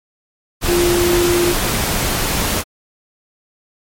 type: tone in noise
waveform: sine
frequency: 349.2 Hz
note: F4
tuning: in tune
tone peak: -13 dBFS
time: 0.66-1.55 s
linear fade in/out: 50 ms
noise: pink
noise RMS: -18 dBFS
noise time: 0.61-2.64 s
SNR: +2 dB
effects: MP3 64 kbps